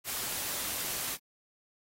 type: noise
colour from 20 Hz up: white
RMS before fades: -35 dBFS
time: 0.04-1.18 s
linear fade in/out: 50 ms
effects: AAC 48 kbps